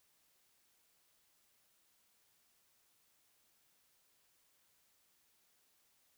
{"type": "silence", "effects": ["white hiss -74 dBFS RMS until 6.17 s"]}